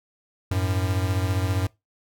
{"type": "beating tone pair", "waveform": "square", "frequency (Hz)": [92.5, 107.5], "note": ["F#2", "A2"], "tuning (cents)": [0, -40], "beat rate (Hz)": 15, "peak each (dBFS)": [-24, -28], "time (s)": [0.51, 1.67], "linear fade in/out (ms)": 5, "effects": ["noise-tail reverb RT60 0.2 s tail -21 dB re dry"]}